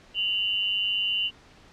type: tone pair together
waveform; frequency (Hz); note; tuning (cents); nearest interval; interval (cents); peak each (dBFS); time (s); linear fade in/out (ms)
sine; 2794 / 2995; F7 / F#7; 0 / +20; minor second; 120; -26; 0.14-1.31; 50
effects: pink hiss -53 dBFS RMS until 1.72 s + low-pass 5000 Hz 12 dB/octave